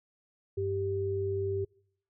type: tone pair together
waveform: sine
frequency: 97.07 / 392 Hz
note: G2 / G4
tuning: -16 / 0 cents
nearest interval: 2 octaves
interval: 2416 cents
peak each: -34 / -30 dBFS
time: 0.57-1.65 s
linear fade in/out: 10 ms
effects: noise-tail reverb RT60 0.7 s tail -26 dB re dry